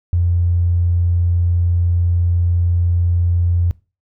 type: tone with tanh clipping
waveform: triangle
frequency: 87 Hz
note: F2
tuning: 6 cents flat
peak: -12 dBFS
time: 0.13-3.71 s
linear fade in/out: 0 ms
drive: 3 dB
effects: noise-tail reverb RT60 0.3 s tail -21 dB re dry